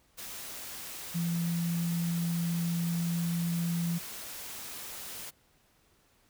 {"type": "tone in noise", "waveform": "sine", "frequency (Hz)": 170, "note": "F3", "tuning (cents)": -46, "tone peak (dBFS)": -28, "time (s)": [1.14, 3.99], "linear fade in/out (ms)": 20, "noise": "white", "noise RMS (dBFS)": -42, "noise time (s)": [0.17, 5.31], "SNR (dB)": 11, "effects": ["pink hiss -67 dBFS RMS until 6.29 s"]}